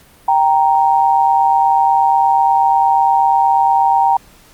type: tone pair together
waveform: sine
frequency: 784 / 932.3 Hz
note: G5 / A#5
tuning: 0 / 0 cents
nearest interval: minor third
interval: 300 cents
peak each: -12 dBFS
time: 0.28-4.17 s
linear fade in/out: 5 ms
effects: pink hiss -46 dBFS RMS until 4.53 s + Opus 48 kbps